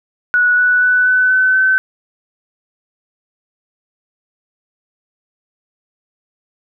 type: tone with pitch steps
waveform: sine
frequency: 1468 / 1479.9 / 1491.9 / 1504 / 1516.3 / 1528.6 Hz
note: F#6 / F#6 / F#6 / F#6 / F#6 / G6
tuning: -14 / 0 / +14 / +28 / +42 / -44 cents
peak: -9 dBFS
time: 0.34-1.78 s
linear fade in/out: 0 ms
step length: 240 ms
effects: none